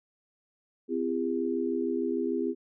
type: tone cluster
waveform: sine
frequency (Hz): 257.1 / 337.6 / 404.3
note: C4 / E4 / G#4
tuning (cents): -30 / +41 / -46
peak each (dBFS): -31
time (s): 0.88-2.55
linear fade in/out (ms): 50
effects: none